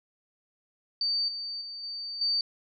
sine tone with level steps, 4600 Hz, D8, 37 cents flat, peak -25 / -33 / -37 / -34 / -24 dBFS, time 1.01-2.41 s, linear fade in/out 2 ms, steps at 1.28 / 1.61 / 1.83 / 2.21 s, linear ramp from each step 5 ms, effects none

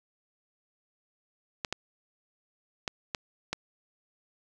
clicks, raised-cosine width 0.2 ms, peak -13 dBFS, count 5, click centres 1.648 / 1.726 / 2.878 / 3.148 / 3.53 s, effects none

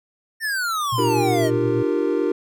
square exponential sweep, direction down, 1830 to 605 Hz, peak -22 dBFS, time 0.4-1.51 s, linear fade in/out 50 ms
sine tone with tremolo, 118.8 Hz, A#2, 33 cents sharp, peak -22 dBFS, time 0.92-1.83 s, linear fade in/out 10 ms, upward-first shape sine, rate 8.4 Hz, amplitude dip 40%
triangle chord, G minor seventh, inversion second, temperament equal with one note detuned, 300.7 / 349.2 / 392 / 466.2 Hz, D4 / F4 / G4 / Bb4, +41 / 0 / 0 / 0 cents, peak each -22 dBFS, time 0.98-2.32 s, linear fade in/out 5 ms
effects none

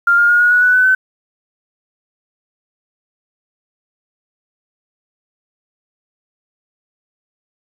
sine tone with pitch steps, 1396.9 / 1413.9 / 1431.2 / 1448.7 / 1466.3 / 1484.2 / 1502.4 / 1520.7 Hz, F6 / F6 / F6 / F#6 / F#6 / F#6 / F#6 / F#6, 0 / +21 / +42 / -37 / -16 / +5 / +26 / +47 cents, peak -8 dBFS, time 0.07-0.95 s, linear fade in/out 5 ms, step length 110 ms, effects 7-bit

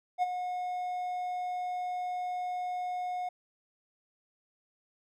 triangle tone with ADSR envelope, 724 Hz, F#5, 38 cents flat, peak -21 dBFS, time 0.18-3.29 s, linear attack 45 ms, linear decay 24 ms, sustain -9 dB, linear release 6 ms, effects none

